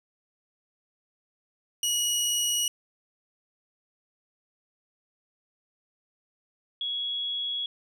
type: tone pair in turn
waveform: 20% pulse / sine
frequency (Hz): 2909 / 3343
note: F#7 / G#7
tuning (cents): -30 / +11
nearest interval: major second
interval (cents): 241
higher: second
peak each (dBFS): -19 / -28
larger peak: first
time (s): 1.83-2.68 / 6.81-7.66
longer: neither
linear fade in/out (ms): 2
effects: none